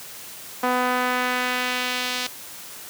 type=tone with band-pass filter sweep; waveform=sawtooth; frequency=250 Hz; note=B3; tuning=21 cents sharp; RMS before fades=-24 dBFS; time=0.63-2.27 s; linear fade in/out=5 ms; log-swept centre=1000 to 4100 Hz; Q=1.1; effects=white hiss -39 dBFS RMS until 2.89 s + high-pass 80 Hz 12 dB/octave